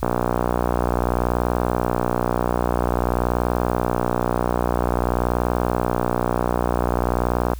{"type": "click train", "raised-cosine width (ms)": 1, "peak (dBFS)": -5, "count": 455, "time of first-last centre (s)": [0.03, 7.534], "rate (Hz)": 60.5, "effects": ["added 60 Hz sine -30 dBFS peak until 7.59 s", "white hiss -48 dBFS RMS until 7.59 s"]}